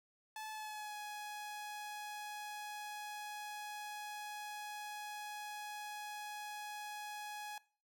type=tone with pitch glide; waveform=sawtooth; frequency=866 to 837 Hz; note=A5 to G#5; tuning=-28 to +13 cents; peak=-40 dBFS; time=0.36-7.58 s; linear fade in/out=2 ms; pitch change=-59 cents; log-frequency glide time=0.51-0.95 s; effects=noise-tail reverb RT60 0.4 s tail -20 dB re dry